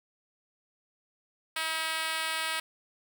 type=tone with high-pass filter; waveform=5% pulse; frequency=320.4 Hz; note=E4; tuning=49 cents flat; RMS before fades=-32 dBFS; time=1.56-2.6 s; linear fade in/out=5 ms; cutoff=1000 Hz; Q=0.82; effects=none